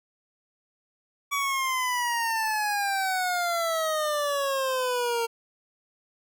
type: exponential sweep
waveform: 25% pulse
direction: down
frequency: 1142 to 458.4 Hz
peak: -21 dBFS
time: 1.31-5.27 s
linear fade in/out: 20 ms
effects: none